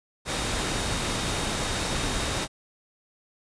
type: tone in noise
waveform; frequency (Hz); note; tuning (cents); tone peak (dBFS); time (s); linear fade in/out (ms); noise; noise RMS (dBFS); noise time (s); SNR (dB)
sine; 3727; A#7; -1; -39; 0.25-2.48; 50; pink; -28; 0.25-2.48; -14
effects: resampled to 22050 Hz